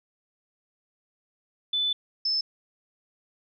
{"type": "tone pair in turn", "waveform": "sine", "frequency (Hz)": [3500, 5254], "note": ["A7", "E8"], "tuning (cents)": [-10, -7], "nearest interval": "perfect fifth", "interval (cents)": 703, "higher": "second", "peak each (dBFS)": -23, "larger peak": "neither", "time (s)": [[1.73, 1.93], [2.25, 2.41]], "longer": "first", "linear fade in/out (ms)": 5, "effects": []}